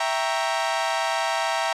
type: chord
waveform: sawtooth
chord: E diminished seventh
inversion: none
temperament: equal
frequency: 659.3 / 784 / 932.3 / 1108.7 Hz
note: E5 / G5 / Bb5 / Db6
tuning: 0 / 0 / 0 / 0 cents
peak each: -23 / -24 / -23 / -29 dBFS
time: 0-1.73 s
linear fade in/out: 5 ms
effects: low-pass 7000 Hz 12 dB/octave